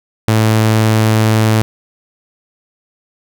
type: tone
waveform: sawtooth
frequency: 109.8 Hz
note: A2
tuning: 3 cents flat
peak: -5 dBFS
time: 0.28-1.62 s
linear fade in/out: 0 ms
effects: none